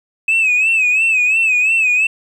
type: tone with vibrato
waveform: sine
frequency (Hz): 2572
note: E7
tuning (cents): -43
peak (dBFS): -9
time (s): 0.28-2.07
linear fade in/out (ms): 5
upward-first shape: sine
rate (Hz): 2.9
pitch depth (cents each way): 86
effects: tanh soft clip ceiling -9 dBFS + 8-bit